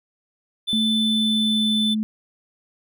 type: tone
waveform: triangle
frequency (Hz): 3520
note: A7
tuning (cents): 0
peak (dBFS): -19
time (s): 0.67-1.95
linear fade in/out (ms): 20
type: tone with pitch glide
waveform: sine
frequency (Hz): 220 to 216.2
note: A3 to A3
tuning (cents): 0 to -30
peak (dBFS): -20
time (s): 0.73-2.03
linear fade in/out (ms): 0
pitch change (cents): -30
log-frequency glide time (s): 0.92-1.75
effects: none